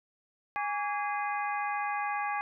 harmonic tone with a mistuned harmonic, 411.9 Hz, G#4, 14 cents flat, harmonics 2 / 3 / 4 / 5 / 6, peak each -32 / -36 / -38 / -40 / -42 dBFS, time 0.56-2.41 s, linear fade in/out 0 ms, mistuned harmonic 3, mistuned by -130 cents, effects none

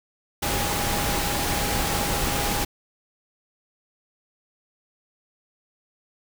sine tone in noise, 817 Hz, G#5, 29 cents flat, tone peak -32 dBFS, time 0.42-2.65 s, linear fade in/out 10 ms, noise pink, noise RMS -25 dBFS, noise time 0.42-2.65 s, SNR -10 dB, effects none

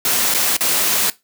white noise with dropouts, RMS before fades -17 dBFS, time 0.05-1.1 s, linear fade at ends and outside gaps 2 ms, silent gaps 0.34-0.346 / 0.567-0.607 s, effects noise-tail reverb RT60 0.2 s tail -18 dB re dry + high-pass 150 Hz 12 dB/octave

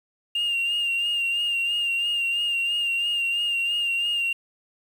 sine tone with vibrato, 2799 Hz, F7, 3 cents sharp, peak -20 dBFS, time 0.35-4.33 s, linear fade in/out 5 ms, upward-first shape sine, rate 3 Hz, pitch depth 35 cents each way, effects tanh soft clip ceiling -20 dBFS + 8-bit

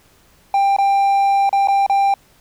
triangle tone with dropouts, 792 Hz, G5, 18 cents sharp, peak -10 dBFS, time 0.54-2.14 s, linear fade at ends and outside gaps 2 ms, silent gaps 0.765-0.785 / 1.493-1.528 / 1.674-1.684 / 1.864-1.897 s, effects pink hiss -53 dBFS RMS until 2.4 s

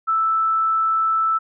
sine tone, 1318.5 Hz, E6, in tune, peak -16 dBFS, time 0.07-1.39 s, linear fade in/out 20 ms, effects none

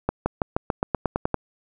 accelerating click train, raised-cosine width 1 ms, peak -7 dBFS, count 11, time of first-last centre 0.09-1.343 s, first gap 170 ms, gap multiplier 0.93, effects none

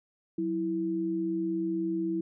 sine tone pair together, 185 / 328.8 Hz, F#3 / E4, 0 / -4 cents, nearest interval minor seventh, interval 996 cents, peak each -35 / -28 dBFS, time 0.38-2.21 s, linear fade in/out 5 ms, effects none

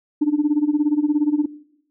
sine tone with tremolo, 297.1 Hz, D4, 20 cents sharp, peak -11 dBFS, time 0.21-1.46 s, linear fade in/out 10 ms, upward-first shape sine, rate 17 Hz, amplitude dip 85%, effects noise-tail reverb RT60 0.7 s tail -19 dB re dry + tanh soft clip ceiling -10 dBFS

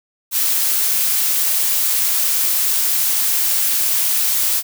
blue noise, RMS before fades -17 dBFS, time 0.31-4.63 s, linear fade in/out 50 ms, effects none

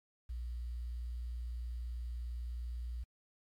sine tone with quantisation, 59.7 Hz, A#1, 42 cents sharp, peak -38 dBFS, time 0.29-3.04 s, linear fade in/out 10 ms, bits 11, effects AAC 64 kbps

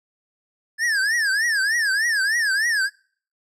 square tone with vibrato, 1717 Hz, A6, 43 cents flat, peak -19 dBFS, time 0.78-2.9 s, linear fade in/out 50 ms, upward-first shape triangle, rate 3.3 Hz, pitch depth 220 cents each way, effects noise-tail reverb RT60 0.5 s tail -26 dB re dry + low-pass 9000 Hz 12 dB/octave

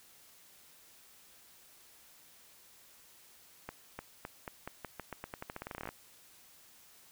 accelerating click train, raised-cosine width 0.5 ms, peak -25 dBFS, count 23, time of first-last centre 3.69-5.89 s, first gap 300 ms, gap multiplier 0.87, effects white hiss -60 dBFS RMS until 7.11 s

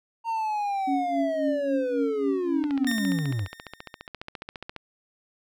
triangle linear sweep, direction down, 924 to 86.7 Hz, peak -23 dBFS, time 0.24-3.48 s, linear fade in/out 50 ms
sine tone with tremolo, 277.8 Hz, C#4, 4 cents sharp, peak -22 dBFS, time 0.87-3.32 s, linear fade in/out 10 ms, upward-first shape triangle, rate 3.7 Hz, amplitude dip 95%
click train, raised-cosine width 0.3 ms, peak -20 dBFS, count 32, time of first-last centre 2.64-4.763 s, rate 14.6 Hz
sawtooth tone with exponential decay, 1828 Hz, A#6, 34 cents flat, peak -23 dBFS, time 2.87-4.07 s, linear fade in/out 0 ms, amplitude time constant 260 ms
effects none

